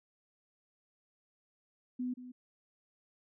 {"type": "tone with echo", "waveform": "sine", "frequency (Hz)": 250, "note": "B3", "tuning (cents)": 21, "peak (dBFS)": -33, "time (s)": [1.99, 2.14], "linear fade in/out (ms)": 10, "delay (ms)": 180, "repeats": 1, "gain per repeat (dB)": -12, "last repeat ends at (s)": 2.32, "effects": []}